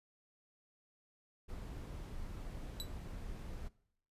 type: noise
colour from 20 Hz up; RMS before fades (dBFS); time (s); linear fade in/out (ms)
brown; -45; 1.48-3.69; 20
type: tone with exponential decay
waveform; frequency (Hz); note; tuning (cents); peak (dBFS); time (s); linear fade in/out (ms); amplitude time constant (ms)
sawtooth; 3951; B7; 0; -33; 2.8-2.89; 0; 18
effects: noise-tail reverb RT60 0.7 s tail -21 dB re dry + resampled to 32000 Hz